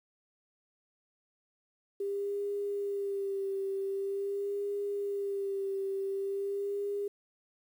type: tone with vibrato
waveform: sine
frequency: 397.5 Hz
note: G4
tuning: 24 cents sharp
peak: -31 dBFS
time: 2-7.08 s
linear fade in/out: 5 ms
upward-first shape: sine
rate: 0.45 Hz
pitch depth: 34 cents each way
effects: 10-bit